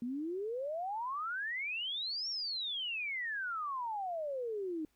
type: exponential two-way sweep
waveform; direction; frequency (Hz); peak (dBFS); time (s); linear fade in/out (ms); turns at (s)
sine; up then down; 231.7 to 5620 to 302.1; -35; 0.02-4.85; 2; 2.29
effects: pink hiss -75 dBFS RMS until 4.95 s